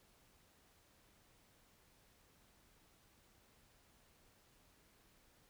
silence, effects pink hiss -70 dBFS RMS until 5.49 s

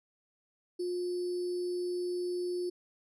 sine tone with sample-and-hold, 356.6 Hz, F4, 36 cents sharp, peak -31 dBFS, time 0.79-2.7 s, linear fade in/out 10 ms, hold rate 4900 Hz, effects resampled to 22050 Hz

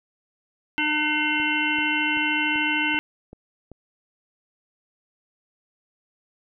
harmonic tone, 302.2 Hz, D4, 50 cents sharp, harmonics 1 / 3 / 5 / 7 / 9 / 10, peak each -28 / -30 / -28 / -26 / -26 / -31 dBFS, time 0.78-2.99 s, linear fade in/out 0 ms
click train, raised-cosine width 2 ms, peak -28 dBFS, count 7, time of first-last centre 1.4-3.717 s, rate 2.59 Hz
effects none

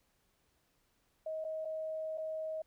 sine tone with dropouts, 632 Hz, D#5, 27 cents sharp, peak -36 dBFS, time 1.26-2.62 s, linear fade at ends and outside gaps 5 ms, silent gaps 1.443-1.448 / 1.649-1.653 / 2.176-2.18 s, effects pink hiss -75 dBFS RMS until 2.66 s

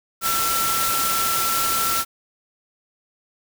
sine tone in noise, 1344 Hz, E6, 33 cents sharp, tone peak -23 dBFS, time 0.21-2.05 s, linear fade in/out 50 ms, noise white, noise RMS -23 dBFS, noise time 0.21-2.05 s, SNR -3 dB, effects none

